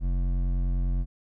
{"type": "tone with hard clipping", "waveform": "triangle", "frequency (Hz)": 44.99, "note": "F#1", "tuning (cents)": -48, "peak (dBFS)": -25, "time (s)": [0, 1.06], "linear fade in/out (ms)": 50, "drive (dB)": 14, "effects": []}